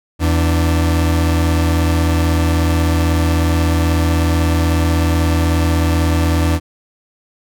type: tone pair together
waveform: 40% pulse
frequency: 82.41 / 293.4 Hz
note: E2 / D4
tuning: 0 / -2 cents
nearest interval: octave + minor seventh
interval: 2198 cents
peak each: -12 / -19 dBFS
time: 0.19-6.6 s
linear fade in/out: 50 ms
effects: none